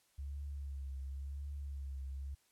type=tone with vibrato; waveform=sine; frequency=69.3 Hz; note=C#2; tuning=in tune; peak=-40 dBFS; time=0.18-2.35 s; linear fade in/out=10 ms; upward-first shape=triangle; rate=0.94 Hz; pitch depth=58 cents each way; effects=white hiss -73 dBFS RMS until 2.51 s + low-pass 12000 Hz 12 dB/octave